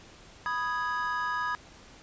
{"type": "chord", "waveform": "triangle", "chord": "G# minor", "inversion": "first", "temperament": "equal", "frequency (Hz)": [987.8, 1244.5, 1661.2], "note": ["B5", "D#6", "G#6"], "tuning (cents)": [0, 0, 0], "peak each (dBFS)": -31, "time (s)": [0.46, 1.55], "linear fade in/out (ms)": 0, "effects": ["pink hiss -52 dBFS RMS until 2.02 s", "resampled to 16000 Hz"]}